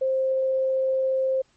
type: tone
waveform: sine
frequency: 527 Hz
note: C5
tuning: 12 cents sharp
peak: -20 dBFS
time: 0.01-1.42 s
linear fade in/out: 10 ms
effects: pink hiss -64 dBFS RMS until 1.56 s + MP3 32 kbps